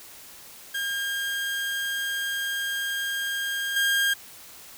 30% pulse tone with level steps, 1612 Hz, G6, 48 cents sharp, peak -24 / -18 dBFS, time 0.74-4.14 s, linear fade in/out 10 ms, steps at 3.76 s, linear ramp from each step 5 ms, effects white hiss -46 dBFS RMS until 4.77 s

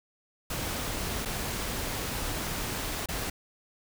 pink noise with dropouts, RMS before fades -33 dBFS, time 0.5-3.3 s, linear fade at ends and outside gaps 5 ms, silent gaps 1.251-1.256 / 3.06-3.086 s, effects none

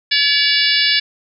harmonic tone with a mistuned harmonic, 571 Hz, D5, 49 cents flat, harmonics 3 / 4 / 5 / 6 / 7 / 8 / 9, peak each -20 / -20 / -20 / -20 / -20 / -20 / -20 dBFS, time 0.11-1 s, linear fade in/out 10 ms, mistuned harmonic 6, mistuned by +19 cents, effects none

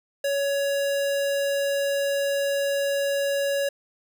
square tone, 560 Hz, C#5, 18 cents sharp, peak -23 dBFS, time 0.24-3.69 s, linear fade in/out 5 ms, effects none

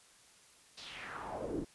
brown noise with band-pass filter sweep, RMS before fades -42 dBFS, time 0.77-1.65 s, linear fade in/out 10 ms, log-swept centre 4900 to 260 Hz, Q 2.9, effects white hiss -62 dBFS RMS until 1.74 s + resampled to 24000 Hz

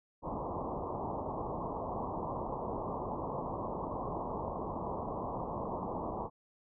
white low-pass noise, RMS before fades -38 dBFS, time 0.22-6.3 s, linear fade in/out 50 ms, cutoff 1100 Hz, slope 96 dB/octave, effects none

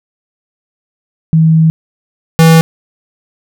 sine / square tone pair in turn, 160.6 / 162.94 Hz, E3 / E3, -45 / -20 cents, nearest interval unison, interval 25 cents, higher second, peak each -4 / -3 dBFS, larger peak second, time 1.33-1.7 / 2.39-2.61 s, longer first, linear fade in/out 0 ms, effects none

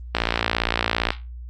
click train, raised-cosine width 0.3 ms, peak -3 dBFS, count 56, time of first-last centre 0.15-1.105 s, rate 57.6 Hz, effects added 60 Hz sine -33 dBFS peak until 1.49 s + Opus 32 kbps

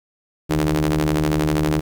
sawtooth ring-modulated tone, 75.6 Hz, D#2, 49 cents flat, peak -10 dBFS, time 0.49-1.81 s, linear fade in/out 20 ms, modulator 233 Hz, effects 8-bit

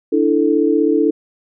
sine chord, D suspended second, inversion none, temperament equal, 293.7 / 329.6 / 440 Hz, D4 / E4 / A4, 0 / 0 / 0 cents, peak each -16 dBFS, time 0.12-1.11 s, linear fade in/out 10 ms, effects none

